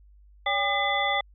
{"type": "tone cluster", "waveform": "sine", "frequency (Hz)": [569, 801, 1209, 2023, 3464], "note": ["C#5", "G5", "D6", "B6", "A7"], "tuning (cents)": [45, 37, 50, 41, -28], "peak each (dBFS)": [-32, -27, -32, -27, -30], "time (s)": [0.46, 1.21], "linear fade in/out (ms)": 5, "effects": ["added 50 Hz sine -51 dBFS peak until 1.34 s"]}